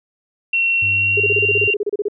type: tone with pitch glide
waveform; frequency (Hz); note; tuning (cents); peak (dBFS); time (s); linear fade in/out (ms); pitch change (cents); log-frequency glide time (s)
sine; 2726 to 2766; F7 to F7; -43 to -17; -14; 0.53-1.74; 5; +26; 0.84-1.39
type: tone with vibrato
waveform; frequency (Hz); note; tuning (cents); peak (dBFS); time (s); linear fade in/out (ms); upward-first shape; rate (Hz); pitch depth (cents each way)
triangle; 100.5; G2; +44; -24; 0.82-1.68; 5; sine; 5.6; 8
type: tone bursts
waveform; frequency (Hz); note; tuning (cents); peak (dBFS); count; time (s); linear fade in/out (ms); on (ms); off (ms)
sine; 411.9; G#4; -14; -16; 15; 1.17-2.084; 5; 32; 31
effects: none